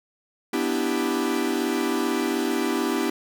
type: chord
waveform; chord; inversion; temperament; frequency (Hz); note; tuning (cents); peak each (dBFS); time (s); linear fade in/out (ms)
45% pulse; E minor seventh; second; equal; 246.9 / 293.7 / 329.6 / 392; B3 / D4 / E4 / G4; 0 / 0 / 0 / 0; -28; 0.53-3.1; 5
effects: none